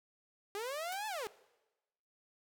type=linear two-way sweep; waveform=sawtooth; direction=up then down; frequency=391.8 to 882 to 391.8 Hz; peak=-34 dBFS; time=0.55-1.27 s; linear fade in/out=0 ms; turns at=1.07 s
type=noise with exponential decay; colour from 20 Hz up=white; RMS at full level=-43 dBFS; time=0.92-1.01 s; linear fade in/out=2 ms; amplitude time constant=18 ms
effects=noise-tail reverb RT60 1.0 s tail -19 dB re dry